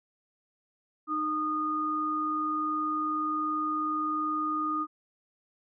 sine tone pair together, 307.1 / 1228.4 Hz, D#4 / D#6, -23 / -23 cents, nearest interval 2 octaves, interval 2400 cents, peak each -33 / -28 dBFS, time 1.07-4.87 s, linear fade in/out 50 ms, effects none

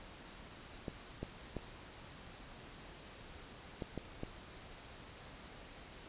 clicks, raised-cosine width 2 ms, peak -26 dBFS, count 6, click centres 0.882 / 1.23 / 1.567 / 3.822 / 3.977 / 4.234 s, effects pink hiss -53 dBFS RMS until 6.08 s + resampled to 8000 Hz

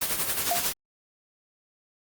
white noise with tremolo, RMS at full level -25 dBFS, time 0.01-0.73 s, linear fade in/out 10 ms, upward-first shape sine, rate 11 Hz, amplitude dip 55%
sine tone with exponential decay, 699 Hz, F5, 1 cent sharp, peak -20 dBFS, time 0.51-0.69 s, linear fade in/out 2 ms, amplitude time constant 39 ms
effects Opus 32 kbps

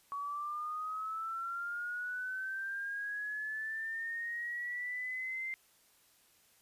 sine linear sweep, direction up, 1123 to 2093 Hz, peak -36 dBFS, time 0.12-5.54 s, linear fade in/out 0 ms, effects white hiss -67 dBFS RMS until 6.61 s + resampled to 32000 Hz

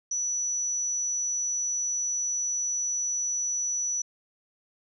sine tone, 5920 Hz, F#8, in tune, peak -26 dBFS, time 0.11-4.02 s, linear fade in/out 5 ms, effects none

